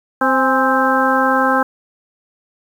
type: harmonic tone with a mistuned harmonic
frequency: 261.6 Hz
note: C4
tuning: in tune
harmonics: 1 / 2 / 3 / 4 / 5 / 6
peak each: -19 / -19 / -19 / -19 / -19 / -19 dBFS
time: 0.21-1.63 s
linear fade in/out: 5 ms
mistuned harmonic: 3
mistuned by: +65 cents
effects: 7-bit